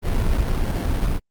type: noise with sample-and-hold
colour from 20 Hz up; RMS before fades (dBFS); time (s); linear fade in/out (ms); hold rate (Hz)
brown; -20; 0.02-1.2; 50; 2450
effects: Opus 32 kbps